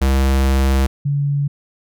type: tone pair in turn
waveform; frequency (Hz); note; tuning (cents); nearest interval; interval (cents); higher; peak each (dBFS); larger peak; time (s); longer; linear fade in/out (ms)
square / sine; 66.9 / 142.45; C2 / C#3; +39 / +48; octave + minor second; 1309; second; -13 / -15; first; 0.01-0.87 / 1.05-1.48; first; 10
effects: none